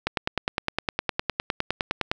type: click train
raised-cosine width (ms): 0.3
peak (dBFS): -7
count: 21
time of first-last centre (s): 0.07-2.115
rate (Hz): 9.78
effects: none